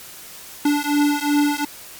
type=beating tone pair; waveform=square; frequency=290.4 / 293.1 Hz; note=D4 / D4; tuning=-19 / -3 cents; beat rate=2.7 Hz; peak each=-20 dBFS; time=0.65-1.65 s; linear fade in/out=5 ms; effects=white hiss -39 dBFS RMS until 1.99 s + MP3 96 kbps